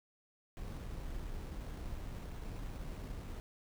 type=noise with sample-and-hold; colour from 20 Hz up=brown; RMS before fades=-43 dBFS; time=0.57-3.4 s; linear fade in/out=0 ms; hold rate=4900 Hz; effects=none